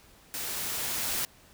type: noise with level ramp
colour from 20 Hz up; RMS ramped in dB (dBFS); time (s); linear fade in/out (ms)
white; -35 to -30; 0.34-1.25; 0
effects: pink hiss -57 dBFS RMS until 1.53 s

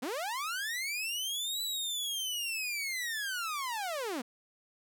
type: linear two-way sweep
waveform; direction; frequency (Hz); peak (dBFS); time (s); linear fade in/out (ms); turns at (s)
sawtooth; up then down; 222.4 to 3980 to 222.4; -30; 0.02-4.22; 10; 1.62
effects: none

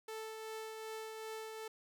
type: tone with tremolo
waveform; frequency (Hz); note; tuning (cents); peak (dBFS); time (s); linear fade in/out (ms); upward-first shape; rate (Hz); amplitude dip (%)
sawtooth; 440; A4; 0; -38; 0.08-1.68; 5; triangle; 2.6; 35
effects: none

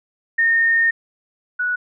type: tone pair in turn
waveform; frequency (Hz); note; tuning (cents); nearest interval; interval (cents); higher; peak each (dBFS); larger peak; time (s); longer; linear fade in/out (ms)
sine; 1833 / 1470.5; A#6 / F#6; -30 / -11; major third; 381; first; -13 / -18; first; 0.38-0.91 / 1.59-1.76; first; 10
effects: none

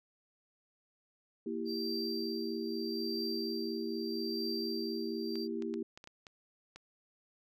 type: chord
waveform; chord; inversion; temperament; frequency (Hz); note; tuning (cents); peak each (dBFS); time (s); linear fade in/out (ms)
sine; E diminished; second; equal with one note detuned; 233.1 / 329.6 / 393.8; Bb3 / E4 / G4; 0 / 0 / +8; -39; 1.46-5.83; 5
type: tone with tremolo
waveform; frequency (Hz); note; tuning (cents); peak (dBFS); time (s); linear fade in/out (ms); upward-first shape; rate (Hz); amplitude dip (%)
triangle; 4700; D8; +1; -36; 1.65-5.48; 50; triangle; 0.79; 75
type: clicks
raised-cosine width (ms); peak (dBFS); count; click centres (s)
0.2; -32; 8; 5.356 / 5.623 / 5.74 / 5.975 / 6.041 / 6.074 / 6.268 / 6.76
effects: none

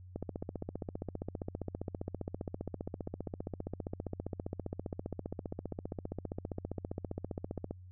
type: click train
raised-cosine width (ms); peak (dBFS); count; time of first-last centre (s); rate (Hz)
2; -24; 115; 0.16-7.71; 15.1
effects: added 91 Hz sine -49 dBFS peak until 7.91 s

